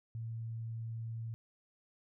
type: tone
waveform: sine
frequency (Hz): 113.8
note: A#2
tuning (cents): -41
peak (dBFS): -38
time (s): 0.15-1.34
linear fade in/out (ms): 0
effects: none